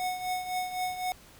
square tone with tremolo, 734 Hz, F#5, 14 cents flat, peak -28 dBFS, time 0-1.12 s, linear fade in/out 0 ms, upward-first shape triangle, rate 3.9 Hz, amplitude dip 70%, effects pink hiss -54 dBFS RMS until 1.39 s

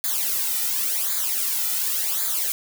blue noise with flanger, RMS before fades -24 dBFS, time 0.04-2.52 s, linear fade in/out 0 ms, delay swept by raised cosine 0.35 to 1.85 ms, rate 0.91 Hz, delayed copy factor -1, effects none

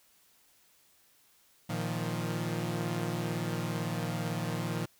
sawtooth chord, Bb suspended fourth, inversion none, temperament equal with one note detuned, 116.54 / 156.74 / 174.61 Hz, Bb2 / Eb3 / F3, 0 / +13 / 0 cents, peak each -32 dBFS, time 1.69-4.86 s, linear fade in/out 10 ms, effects white hiss -65 dBFS RMS until 4.99 s

